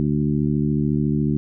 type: harmonic tone with a mistuned harmonic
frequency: 74 Hz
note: D2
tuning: 14 cents sharp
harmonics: 1 / 2 / 3 / 4 / 5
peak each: -31 / -21 / -22 / -25 / -30 dBFS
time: 0-1.37 s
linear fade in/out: 0 ms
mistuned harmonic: 1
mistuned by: +49 cents
effects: none